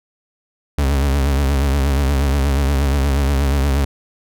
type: tone with vibrato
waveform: 40% pulse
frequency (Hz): 69.3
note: C#2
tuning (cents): 0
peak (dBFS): -13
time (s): 0.78-3.85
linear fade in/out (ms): 5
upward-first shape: triangle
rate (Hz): 8.4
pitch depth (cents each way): 93
effects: none